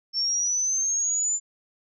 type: linear sweep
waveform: sine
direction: up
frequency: 5390 to 7140 Hz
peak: -22 dBFS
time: 0.13-1.4 s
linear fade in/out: 50 ms
effects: none